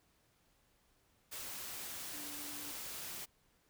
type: tone in noise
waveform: sine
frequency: 292 Hz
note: D4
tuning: 10 cents flat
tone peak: -53 dBFS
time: 2.13-2.73 s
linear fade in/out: 20 ms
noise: white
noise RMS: -45 dBFS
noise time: 1.31-3.26 s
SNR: -11 dB
effects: pink hiss -73 dBFS RMS until 3.69 s